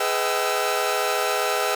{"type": "tone cluster", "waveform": "sawtooth", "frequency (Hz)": [417.5, 500, 631, 767, 1335], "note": ["G#4", "B4", "D#5", "G5", "E6"], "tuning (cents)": [9, 21, 24, -38, 22], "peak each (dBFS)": -24, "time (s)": [0, 1.75], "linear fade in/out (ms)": 5, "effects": []}